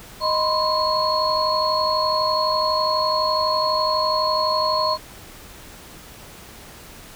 sine tone cluster, 622 / 996 / 1048 / 4325 Hz, D#5 / B5 / C6 / C#8, -1 / +14 / +2 / -43 cents, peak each -23 / -25 / -22 / -24 dBFS, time 0.2-4.98 s, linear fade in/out 50 ms, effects pink hiss -42 dBFS RMS until 7.15 s

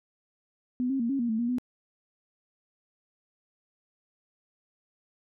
sine tone with pitch steps, 249.7 / 269.3 / 233.1 / 273.9 / 237.1 / 221 / 237.5 / 249.2 Hz, B3 / C#4 / A#3 / C#4 / A#3 / A3 / A#3 / B3, +19 / -50 / 0 / -21 / +30 / +8 / +33 / +16 cents, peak -25 dBFS, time 0.8-1.584 s, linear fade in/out 0 ms, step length 98 ms, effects none

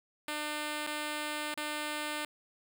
5% pulse tone with dropouts, 300 Hz, D4, 37 cents sharp, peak -23 dBFS, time 0.28-2.25 s, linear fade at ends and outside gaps 2 ms, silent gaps 0.866-0.872 / 1.541-1.574 s, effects none

